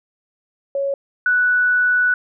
sine tone pair in turn, 554.4 / 1480.1 Hz, C#5 / F#6, 0 / 0 cents, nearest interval octave + perfect fourth, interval 1700 cents, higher second, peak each -18 / -13 dBFS, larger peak second, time 0.75-0.94 / 1.26-2.14 s, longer second, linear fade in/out 2 ms, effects none

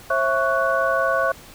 sine tone cluster, 536 / 661 / 1117 / 1482 Hz, C5 / E5 / C#6 / F#6, +42 / +5 / +13 / +2 cents, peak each -23 dBFS, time 0.1-1.32 s, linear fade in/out 5 ms, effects pink hiss -44 dBFS RMS until 1.54 s

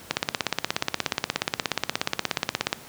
click train, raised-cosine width 0.2 ms, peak -4 dBFS, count 45, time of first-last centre 0.11-2.729 s, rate 16.8 Hz, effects pink hiss -45 dBFS RMS until 2.88 s + high-pass 100 Hz 12 dB/octave

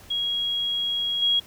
sine tone with level steps, 3300 Hz, G#7, 12 cents flat, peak -23 / -18 dBFS, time 0.1-1.4 s, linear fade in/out 10 ms, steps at 1.22 s, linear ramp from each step 5 ms, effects pink hiss -49 dBFS RMS until 1.46 s

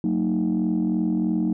sine chord, D# minor, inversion first, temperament equal with one note detuned, 185 / 228.2 / 311.1 Hz, F#3 / A#3 / D#4, 0 / -37 / 0 cents, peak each -23 dBFS, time 0.04-1.53 s, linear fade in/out 2 ms, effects tanh soft clip ceiling -15 dBFS

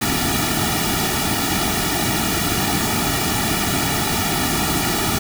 pink noise with comb filter, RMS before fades -20 dBFS, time 0.01-5.19 s, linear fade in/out 10 ms, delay 1.9 ms, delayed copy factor -1, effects none

